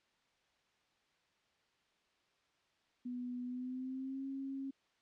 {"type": "tone with pitch glide", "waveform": "sine", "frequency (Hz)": [246.9, 270.8], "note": ["B3", "C#4"], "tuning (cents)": [0, -40], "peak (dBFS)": -39, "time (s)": [3.05, 4.71], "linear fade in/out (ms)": 10, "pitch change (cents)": 160, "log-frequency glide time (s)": [3.44, 4.24], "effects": ["white hiss -75 dBFS RMS until 5.01 s", "low-pass 4000 Hz 12 dB/octave"]}